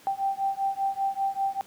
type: beating tone pair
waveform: sine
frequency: 781 / 786.1 Hz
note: G5 / G5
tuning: -7 / +5 cents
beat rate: 5.1 Hz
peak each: -28 dBFS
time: 0.07-1.61 s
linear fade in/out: 0 ms
effects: pink hiss -53 dBFS RMS until 1.66 s + high-pass 150 Hz 12 dB/octave